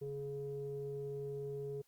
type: tone with low-pass filter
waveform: square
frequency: 140 Hz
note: C#3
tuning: 18 cents sharp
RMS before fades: -42 dBFS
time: 0.01-1.82 s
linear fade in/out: 10 ms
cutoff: 420 Hz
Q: 5.8
effects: white hiss -74 dBFS RMS until 1.87 s + Opus 48 kbps